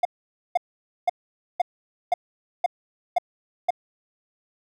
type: tone bursts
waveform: triangle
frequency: 711 Hz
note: F5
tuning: 31 cents sharp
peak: -14 dBFS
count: 8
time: 0.03-3.706 s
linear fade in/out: 5 ms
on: 22 ms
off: 500 ms
effects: none